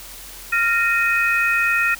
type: tone cluster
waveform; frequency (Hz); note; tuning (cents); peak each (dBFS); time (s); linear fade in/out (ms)
sine; 1392 / 1849 / 2510; F6 / A#6 / D#7; -6 / -15 / +15; -20; 0.52-1.95; 10
effects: added 43 Hz sine -44 dBFS peak until 1.99 s + white hiss -38 dBFS RMS until 1.99 s